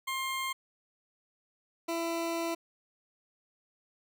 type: tone pair in turn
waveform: 20% pulse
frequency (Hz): 1061 / 334.2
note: C6 / E4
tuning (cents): +24 / +24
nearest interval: octave + minor sixth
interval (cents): 2000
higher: first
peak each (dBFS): -27 / -26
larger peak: second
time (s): 0.07-0.53 / 1.88-2.55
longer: second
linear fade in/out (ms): 10
effects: none